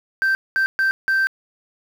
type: tone bursts at uneven times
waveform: sine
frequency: 1562 Hz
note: G6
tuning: 7 cents flat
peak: -13 dBFS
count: 4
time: 0.22-0.35 / 0.56-0.66 / 0.79-0.91 / 1.08-1.27 s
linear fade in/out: 0 ms
effects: tanh soft clip ceiling -14 dBFS + 7-bit